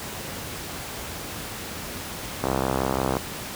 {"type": "click train", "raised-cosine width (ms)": 1, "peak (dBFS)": -9, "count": 49, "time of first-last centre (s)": [2.44, 3.168], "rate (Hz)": 65.9, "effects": ["pink hiss -34 dBFS RMS until 3.55 s", "high-pass 60 Hz 12 dB/octave"]}